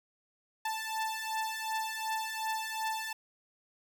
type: beating tone pair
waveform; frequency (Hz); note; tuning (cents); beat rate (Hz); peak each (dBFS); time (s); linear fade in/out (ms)
sawtooth; 880 / 882.7; A5 / A5; 0 / +5; 2.7; -33 / -32; 0.65-3.13; 5
effects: none